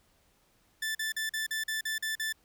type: tone bursts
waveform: sawtooth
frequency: 1760 Hz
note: A6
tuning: in tune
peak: -27 dBFS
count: 9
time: 0.82-2.326 s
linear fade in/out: 5 ms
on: 130 ms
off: 42 ms
effects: pink hiss -68 dBFS RMS until 2.44 s